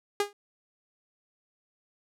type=tone with exponential decay; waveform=sawtooth; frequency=408.2 Hz; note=G#4; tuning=30 cents flat; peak=-17 dBFS; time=0.2-0.33 s; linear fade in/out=2 ms; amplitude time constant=28 ms; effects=low-pass 12000 Hz 12 dB/octave